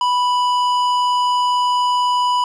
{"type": "tone with tanh clipping", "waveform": "triangle", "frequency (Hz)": 987.8, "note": "B5", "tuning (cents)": 0, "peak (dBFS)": -16, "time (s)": [0.01, 2.44], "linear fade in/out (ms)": 2, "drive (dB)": 16, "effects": []}